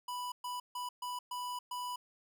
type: tone bursts at uneven times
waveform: square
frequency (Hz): 987.8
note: B5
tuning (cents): 0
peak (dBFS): -38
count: 6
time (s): 0.08-0.32 / 0.44-0.6 / 0.75-0.89 / 1.02-1.19 / 1.31-1.59 / 1.71-1.96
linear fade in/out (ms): 5
effects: none